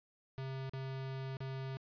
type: tone with dropouts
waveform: square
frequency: 133.3 Hz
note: C3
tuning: 33 cents sharp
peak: -40 dBFS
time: 0.38-1.77 s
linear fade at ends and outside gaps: 0 ms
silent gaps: 0.695-0.735 / 1.369-1.405 s
effects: resampled to 11025 Hz